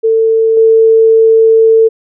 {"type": "tone with level steps", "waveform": "sine", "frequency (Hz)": 447.5, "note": "A4", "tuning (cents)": 29, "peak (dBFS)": [-6, -3], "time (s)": [0.03, 1.89], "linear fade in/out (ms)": 20, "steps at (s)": 0.57, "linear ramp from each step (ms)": 2, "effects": []}